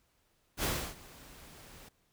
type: noise with ADSR envelope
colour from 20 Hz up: pink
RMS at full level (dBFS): -31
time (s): 0.57-1.89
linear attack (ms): 65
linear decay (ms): 310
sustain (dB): -22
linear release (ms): 8
effects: pink hiss -73 dBFS RMS until 2.12 s